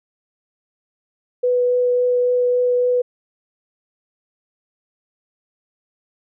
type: tone with vibrato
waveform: sine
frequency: 493.9 Hz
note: B4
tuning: in tune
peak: -14 dBFS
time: 1.43-3.02 s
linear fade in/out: 10 ms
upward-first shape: triangle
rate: 3.6 Hz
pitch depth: 8 cents each way
effects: none